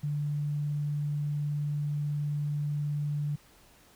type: tone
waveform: sine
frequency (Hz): 146.9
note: D3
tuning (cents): +1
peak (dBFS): -28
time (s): 0.03-3.36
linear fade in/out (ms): 10
effects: pink hiss -59 dBFS RMS until 3.95 s